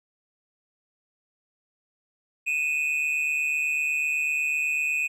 triangle tone pair together, 2489 / 2637 Hz, D#7 / E7, 0 / 0 cents, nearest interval minor second, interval 100 cents, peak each -23 / -27 dBFS, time 2.46-5.08 s, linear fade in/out 20 ms, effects none

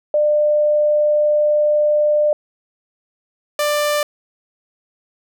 sine / sawtooth tone pair in turn, 598 / 591.8 Hz, D5 / D5, +31 / +13 cents, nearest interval unison, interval 18 cents, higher first, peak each -12 dBFS, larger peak neither, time 0.14-2.33 / 3.59-4.03 s, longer first, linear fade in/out 2 ms, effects none

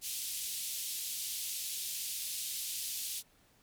white band-pass noise, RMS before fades -39 dBFS, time 0.01-3.23 s, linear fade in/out 50 ms, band 2900 to 14000 Hz, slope 24 dB/octave, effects pink hiss -67 dBFS RMS until 3.62 s

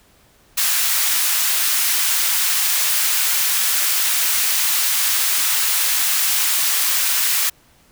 white high-pass noise, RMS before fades -18 dBFS, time 0.57-7.5 s, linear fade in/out 10 ms, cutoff 1200 Hz, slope 12 dB/octave, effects pink hiss -54 dBFS RMS until 7.91 s

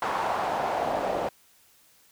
pink noise with band-pass filter sweep, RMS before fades -28 dBFS, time 0.02-1.29 s, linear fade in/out 2 ms, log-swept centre 970 to 600 Hz, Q 2.9, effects white hiss -60 dBFS RMS until 2.11 s

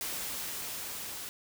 white noise with level ramp, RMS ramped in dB -36 to -41 dBFS, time 0.01-1.29 s, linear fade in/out 0 ms, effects none

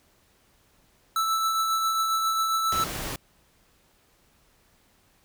square tone with tremolo, 1318.5 Hz, E6, in tune, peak -22 dBFS, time 1.16-2.84 s, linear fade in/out 2 ms, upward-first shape triangle, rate 7.4 Hz, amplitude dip 35%
pink noise, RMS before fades -33 dBFS, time 2.72-3.16 s, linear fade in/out 2 ms
effects pink hiss -63 dBFS RMS until 5.24 s

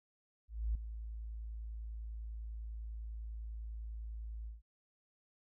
sine tone with ADSR envelope, 55 Hz, A1, in tune, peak -30 dBFS, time 0.48-4.62 s, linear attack 270 ms, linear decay 4 ms, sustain -11 dB, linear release 150 ms, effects none

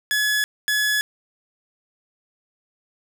sawtooth tone pair in turn, 1700 / 1700 Hz, G#6 / G#6, +40 / +40 cents, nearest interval unison, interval 0 cents, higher neither, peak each -15 dBFS, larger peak neither, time 0.11-0.44 / 0.68-1.01 s, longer neither, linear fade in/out 0 ms, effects none

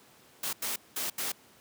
white noise bursts at uneven times, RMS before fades -33 dBFS, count 4, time 0.43-0.53 / 0.62-0.76 / 0.96-1.1 / 1.18-1.32 s, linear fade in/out 5 ms, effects pink hiss -58 dBFS RMS until 1.6 s + high-pass 150 Hz 12 dB/octave

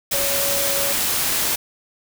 sine tone in noise, 559 Hz, C#5, 14 cents sharp, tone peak -26 dBFS, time 0.13-0.93 s, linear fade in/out 10 ms, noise white, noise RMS -21 dBFS, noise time 0.11-1.56 s, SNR -8 dB, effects none

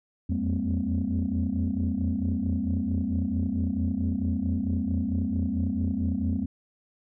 sine tone cluster, 83 / 87.5 / 197.6 / 226.6 / 259.7 Hz, E2 / F2 / G3 / A#3 / C4, +12 / +4 / +14 / -49 / -13 cents, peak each -30 dBFS, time 0.29-6.46 s, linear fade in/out 10 ms, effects tanh soft clip ceiling -17 dBFS

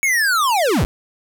square linear sweep, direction down, 2243 to 32.7 Hz, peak -15 dBFS, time 0.03-0.85 s, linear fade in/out 0 ms, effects none

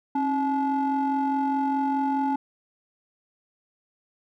triangle ring-modulated tone, 293.7 Hz, D4, in tune, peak -17 dBFS, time 0.15-2.36 s, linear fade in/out 5 ms, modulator 565 Hz, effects none

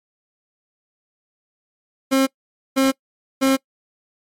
30% pulse tone bursts, 267.6 Hz, C4, 39 cents sharp, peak -11 dBFS, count 3, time 2.11-3.57 s, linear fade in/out 20 ms, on 160 ms, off 490 ms, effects noise-tail reverb RT60 0.1 s tail -23 dB re dry + MP3 64 kbps

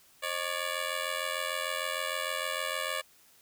10% pulse ring-modulated tone, 574 Hz, D5, 40 cents flat, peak -20 dBFS, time 0.22-3.02 s, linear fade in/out 20 ms, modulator 43.3 Hz, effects white hiss -61 dBFS RMS until 3.41 s

